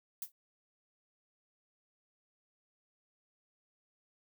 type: noise with exponential decay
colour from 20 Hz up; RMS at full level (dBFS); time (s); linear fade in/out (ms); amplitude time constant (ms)
violet; -35; 0.22-0.32; 1; 20
effects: none